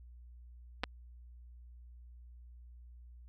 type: clicks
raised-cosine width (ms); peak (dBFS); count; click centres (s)
0.3; -18; 2; 0.835 / 0.839
effects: added 60 Hz sine -51 dBFS peak until 3.28 s